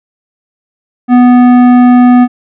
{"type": "tone with tanh clipping", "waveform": "triangle", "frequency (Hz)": 246.9, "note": "B3", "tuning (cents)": 0, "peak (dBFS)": -3, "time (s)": [1.08, 2.28], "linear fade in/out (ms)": 50, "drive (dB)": 17, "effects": []}